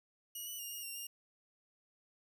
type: tone with pitch steps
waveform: 5% pulse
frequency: 2903 / 2967 / 2828 / 2852 / 2763 / 2817 Hz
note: F#7 / F#7 / F7 / F7 / F7 / F7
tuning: -34 / +4 / +21 / +36 / -19 / +14 cents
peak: -34 dBFS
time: 0.35-1.07 s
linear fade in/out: 5 ms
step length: 120 ms
effects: none